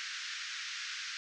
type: band-pass noise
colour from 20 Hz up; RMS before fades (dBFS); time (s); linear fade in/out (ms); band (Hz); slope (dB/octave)
pink; -41; 0-1.17; 0; 1400 to 6400; 48
effects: none